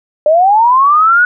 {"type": "linear sweep", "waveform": "sine", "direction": "up", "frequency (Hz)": [587.3, 1480], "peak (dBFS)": -5, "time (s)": [0.26, 1.25], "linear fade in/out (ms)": 2, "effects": []}